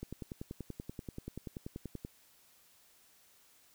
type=click train; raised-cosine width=3 ms; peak=-28 dBFS; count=22; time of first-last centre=0.03-2.049 s; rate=10.4 Hz; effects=white hiss -65 dBFS RMS until 3.74 s